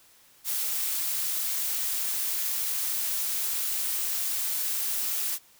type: noise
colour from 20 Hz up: blue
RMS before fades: -29 dBFS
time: 0.44-5.39 s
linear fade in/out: 50 ms
effects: white hiss -58 dBFS RMS until 5.59 s